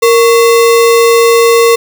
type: tone with sample-and-hold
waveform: sine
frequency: 464.5 Hz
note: A#4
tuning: 6 cents flat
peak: -3 dBFS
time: 0.02-1.76 s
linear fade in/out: 10 ms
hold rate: 1575 Hz
effects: none